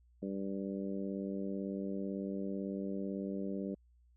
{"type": "harmonic tone", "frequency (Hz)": 98, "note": "G2", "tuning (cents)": 0, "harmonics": [2, 3, 4, 5, 6], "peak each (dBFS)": [-38, -42, -44, -46, -48], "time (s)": [0.22, 3.75], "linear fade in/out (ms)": 10, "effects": ["added 60 Hz sine -63 dBFS peak until 4.16 s"]}